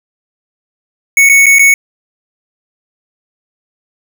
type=tone with dropouts; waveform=square; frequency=2217 Hz; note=C#7; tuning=in tune; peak=-4 dBFS; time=1.17-1.74 s; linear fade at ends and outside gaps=2 ms; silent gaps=1.29-1.296 / 1.459-1.465 / 1.586-1.593 s; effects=none